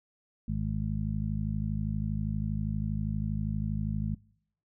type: harmonic tone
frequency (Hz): 52.5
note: G#1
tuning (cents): +19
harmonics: 1 / 2 / 3 / 4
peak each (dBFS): -34 / -34 / -34 / -34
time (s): 0.48-4.15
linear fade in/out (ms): 5
effects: noise-tail reverb RT60 0.7 s tail -24 dB re dry